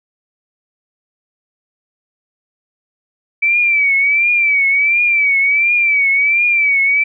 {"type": "tone with vibrato", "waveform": "sine", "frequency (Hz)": 2306, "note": "D7", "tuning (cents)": -32, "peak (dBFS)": -10, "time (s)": [3.42, 7.04], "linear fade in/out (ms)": 10, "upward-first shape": "triangle", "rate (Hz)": 1.4, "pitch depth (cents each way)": 100, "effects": []}